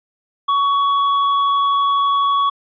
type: tone with hard clipping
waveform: sine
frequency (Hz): 1122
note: C#6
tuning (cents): +21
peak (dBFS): -15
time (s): 0.48-2.5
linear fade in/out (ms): 10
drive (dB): 6
effects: resampled to 11025 Hz